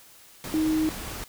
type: tone in noise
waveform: sine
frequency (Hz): 313.4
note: D#4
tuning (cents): +13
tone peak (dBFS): -21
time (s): 0.54-0.89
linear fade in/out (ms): 0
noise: pink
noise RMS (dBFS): -36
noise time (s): 0.44-1.24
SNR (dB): +12
effects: white hiss -52 dBFS RMS until 1.28 s